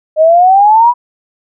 sine exponential sweep, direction up, 613 to 987.8 Hz, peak -3 dBFS, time 0.16-0.94 s, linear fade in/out 50 ms, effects none

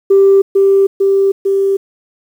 sine tone with echo, 392 Hz, G4, in tune, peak -3 dBFS, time 0.1-0.42 s, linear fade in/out 10 ms, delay 450 ms, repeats 3, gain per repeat -2 dB, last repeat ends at 1.77 s, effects tanh soft clip ceiling -1 dBFS + 7-bit

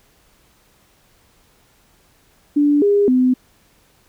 sine tone with pitch steps, 291.4 / 406.5 / 254.1 Hz, D4 / G#4 / B3, -13 / -37 / +49 cents, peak -11 dBFS, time 2.56-3.34 s, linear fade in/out 10 ms, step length 260 ms, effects pink hiss -56 dBFS RMS until 4.08 s

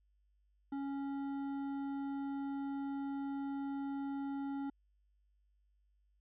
sine tone with hard clipping, 277.2 Hz, C#4, in tune, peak -39 dBFS, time 0.72-4.7 s, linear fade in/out 5 ms, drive 9 dB, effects added 50 Hz sine -70 dBFS peak until 6.2 s + resampled to 8000 Hz

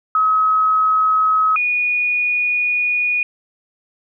sine tone pair in turn, 1277 / 2457 Hz, D#6 / D#7, +45 / -22 cents, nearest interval major seventh, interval 1133 cents, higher second, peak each -12 / -15 dBFS, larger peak first, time 0.15-1.56 / 1.56-3.23 s, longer second, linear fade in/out 2 ms, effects none

